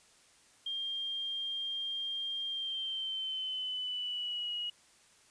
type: tone with pitch glide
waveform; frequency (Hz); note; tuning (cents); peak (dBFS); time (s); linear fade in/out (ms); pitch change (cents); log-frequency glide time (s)
sine; 3200 to 2901; G7 to F#7; +35 to -35; -34; 0.66-4.7; 5; -170; 2.47-4.53
effects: white hiss -63 dBFS RMS until 5.3 s + resampled to 22050 Hz